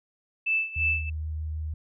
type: tone with tremolo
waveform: sine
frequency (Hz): 2637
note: E7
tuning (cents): 0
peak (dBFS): -21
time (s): 0.46-1.1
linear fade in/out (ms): 10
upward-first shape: sine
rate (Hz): 3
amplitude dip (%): 85
type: tone with vibrato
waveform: sine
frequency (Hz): 77.78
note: D#2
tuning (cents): 0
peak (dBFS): -29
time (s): 0.76-1.74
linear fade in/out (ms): 5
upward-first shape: triangle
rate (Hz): 6.3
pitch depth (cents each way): 10
effects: none